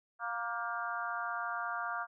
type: harmonic tone with a mistuned harmonic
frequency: 234.6 Hz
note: A#3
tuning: 11 cents sharp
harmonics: 3 / 4 / 5 / 6 / 7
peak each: -41 / -43 / -39 / -39 / -44 dBFS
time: 0.19-2.07 s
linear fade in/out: 50 ms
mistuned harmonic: 7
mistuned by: -54 cents
effects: none